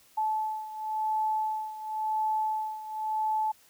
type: beating tone pair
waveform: sine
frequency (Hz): 867 / 867.94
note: A5 / A5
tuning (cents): -26 / -24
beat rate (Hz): 0.94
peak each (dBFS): -29 / -33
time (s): 0.17-3.52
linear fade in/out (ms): 10
effects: white hiss -60 dBFS RMS until 3.69 s